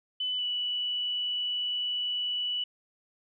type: tone with pitch glide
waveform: sine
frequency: 3002 to 2957 Hz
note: F#7 to F#7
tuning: +24 to -2 cents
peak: -28 dBFS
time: 0.2-2.64 s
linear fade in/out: 5 ms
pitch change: -26 cents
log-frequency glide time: 0.37-0.43 s
effects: none